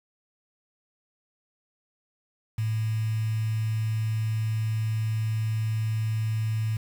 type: tone with quantisation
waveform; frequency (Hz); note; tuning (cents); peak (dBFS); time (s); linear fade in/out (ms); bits
sine; 110; A2; 0; -24; 2.58-6.77; 5; 7
effects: none